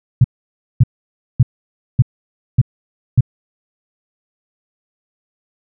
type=tone bursts; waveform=sine; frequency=123.7 Hz; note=B2; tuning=3 cents sharp; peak=-4 dBFS; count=6; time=0.21-3.208 s; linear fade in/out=5 ms; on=33 ms; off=560 ms; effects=none